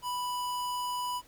square tone, 988 Hz, B5, in tune, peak -32 dBFS, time 0.02-1.22 s, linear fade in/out 50 ms, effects pink hiss -59 dBFS RMS until 1.27 s

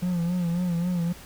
triangle tone with vibrato, 174.61 Hz, F3, in tune, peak -21 dBFS, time 0.02-1.13 s, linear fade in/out 10 ms, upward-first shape sine, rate 3.7 Hz, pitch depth 67 cents each way, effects added 60 Hz sine -52 dBFS peak until 1.25 s + pink hiss -46 dBFS RMS until 1.25 s

